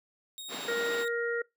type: tone with tremolo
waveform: sawtooth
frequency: 3746 Hz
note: A#7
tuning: 8 cents sharp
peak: -36 dBFS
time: 0.38-1.08 s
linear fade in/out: 0 ms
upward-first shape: sine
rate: 13 Hz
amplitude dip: 25%
type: band-pass noise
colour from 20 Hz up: pink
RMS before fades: -40 dBFS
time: 0.48-1.06 s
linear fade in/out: 50 ms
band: 230 to 5200 Hz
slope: 24 dB/octave
type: harmonic tone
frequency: 469.5 Hz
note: A#4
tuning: 12 cents sharp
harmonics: 1 / 3 / 4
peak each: -30 / -35 / -36 dBFS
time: 0.68-1.42 s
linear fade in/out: 5 ms
effects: noise-tail reverb RT60 0.2 s tail -24 dB re dry